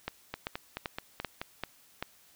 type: two click trains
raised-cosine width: 0.3 ms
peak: -17 / -19 dBFS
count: 6 / 6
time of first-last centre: 0.08-2.026 / 0.34-1.415 s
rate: 2.57 / 4.65 Hz
effects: white hiss -61 dBFS RMS until 2.35 s